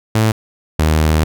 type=tone pair in turn; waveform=sawtooth; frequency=110 / 78.04 Hz; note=A2 / D#2; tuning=0 / +6 cents; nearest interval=tritone; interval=594 cents; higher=first; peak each=-7 dBFS; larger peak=neither; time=0.15-0.32 / 0.79-1.24 s; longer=second; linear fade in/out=5 ms; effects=none